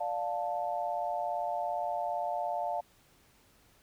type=chord; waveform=sine; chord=D minor; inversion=none; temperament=just; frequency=587.3 / 704.8 / 881 Hz; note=D5 / F5 / A5; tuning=0 / +16 / +2 cents; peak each=-37 / -33 / -36 dBFS; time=0-2.81 s; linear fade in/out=10 ms; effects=pink hiss -64 dBFS RMS until 3.82 s